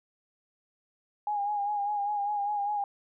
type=tone with vibrato; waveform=sine; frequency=821 Hz; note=G#5; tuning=20 cents flat; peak=-27 dBFS; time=1.27-2.84 s; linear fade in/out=2 ms; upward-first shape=sine; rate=5 Hz; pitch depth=40 cents each way; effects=none